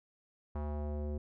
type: tone with low-pass filter sweep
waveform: square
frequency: 74.2 Hz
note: D2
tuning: 18 cents sharp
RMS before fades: -37 dBFS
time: 0.55-1.18 s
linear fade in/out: 5 ms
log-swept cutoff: 1000 to 450 Hz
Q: 1.8
effects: none